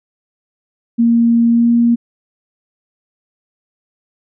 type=tone with pitch glide; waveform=sine; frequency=233.1 to 235.5 Hz; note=A#3 to A#3; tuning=0 to +18 cents; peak=-8 dBFS; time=0.98-1.96 s; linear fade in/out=20 ms; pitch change=+18 cents; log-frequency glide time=1.49-1.7 s; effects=none